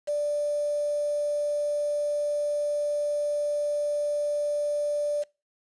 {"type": "tone with quantisation", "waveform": "sine", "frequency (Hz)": 587.3, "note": "D5", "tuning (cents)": 0, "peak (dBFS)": -24, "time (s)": [0.07, 5.24], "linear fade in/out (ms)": 20, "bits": 7, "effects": ["noise-tail reverb RT60 0.3 s tail -24 dB re dry", "resampled to 22050 Hz"]}